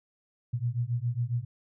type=beating tone pair; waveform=sine; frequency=116.54 / 123.84 Hz; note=A#2 / B2; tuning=0 / +5 cents; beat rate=7.3 Hz; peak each=-30 dBFS; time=0.53-1.45 s; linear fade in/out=10 ms; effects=none